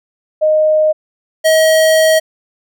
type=tone pair in turn; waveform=sine / square; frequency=619 / 635.7 Hz; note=D#5 / D#5; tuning=-9 / +37 cents; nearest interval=unison; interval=46 cents; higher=second; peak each=-8 dBFS; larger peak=neither; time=0.41-0.93 / 1.44-2.2 s; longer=second; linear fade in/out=20 ms; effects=none